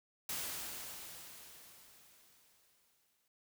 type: noise with exponential decay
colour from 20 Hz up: white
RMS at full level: -39 dBFS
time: 0.29-3.28 s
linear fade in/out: 2 ms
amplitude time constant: 650 ms
effects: none